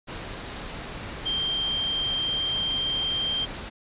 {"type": "tone in noise", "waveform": "sine", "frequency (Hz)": 3167, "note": "G7", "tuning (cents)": 17, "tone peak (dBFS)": -24, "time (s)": [1.25, 3.46], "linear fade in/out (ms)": 20, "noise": "pink", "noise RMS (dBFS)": -36, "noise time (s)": [0.07, 3.7], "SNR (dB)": 9, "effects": ["resampled to 8000 Hz"]}